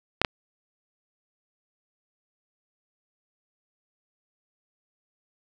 clicks, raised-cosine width 0.3 ms, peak -4 dBFS, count 2, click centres 0.216 / 0.248 s, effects none

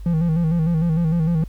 triangle tone with vibrato, 164.81 Hz, E3, in tune, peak -14 dBFS, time 0.06-1.44 s, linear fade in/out 2 ms, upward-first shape square, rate 6.6 Hz, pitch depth 69 cents each way, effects added 50 Hz sine -31 dBFS peak until 1.48 s + pink hiss -56 dBFS RMS until 1.48 s

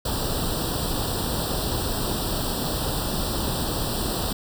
pink noise with comb filter, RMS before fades -26 dBFS, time 0.05-4.33 s, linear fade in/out 5 ms, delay 0.23 ms, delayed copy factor +1, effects none

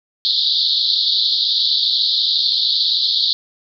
white band-pass noise, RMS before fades -17 dBFS, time 0.25-3.33 s, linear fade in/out 0 ms, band 3500 to 4600 Hz, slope 96 dB/octave, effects none

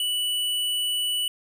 square tone, 2960 Hz, F#7, in tune, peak -24 dBFS, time 0-1.28 s, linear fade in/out 2 ms, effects none

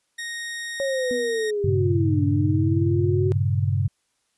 sawtooth tone, 1864.7 Hz, A#6, in tune, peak -26 dBFS, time 0.18-1.51 s, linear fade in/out 10 ms
sine linear two-way sweep, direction down then up, 554.4 to 287.1 to 375 Hz, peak -22 dBFS, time 0.8-3.32 s, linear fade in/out 0 ms, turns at 2.25 s
sine tone with exponential decay, 248.9 Hz, B3, 14 cents sharp, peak -26 dBFS, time 1.11-1.62 s, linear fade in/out 0 ms, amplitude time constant 110 ms
sine chord, G diminished, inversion none, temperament equal, 98 / 116.54 / 138.59 Hz, G2 / Bb2 / Db3, 0 / 0 / 0 cents, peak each -21 / -27 / -24 dBFS, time 1.64-3.88 s, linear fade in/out 5 ms
effects white hiss -71 dBFS RMS until 4.37 s + resampled to 24000 Hz

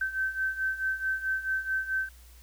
sine beating tone pair, 1542 / 1546.6 Hz, G6 / G6, -29 / -24 cents, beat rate 4.6 Hz, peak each -33 / -29 dBFS, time 0.01-2.09 s, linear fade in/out 5 ms, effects added 60 Hz sine -50 dBFS peak until 2.42 s + white hiss -58 dBFS RMS until 2.42 s

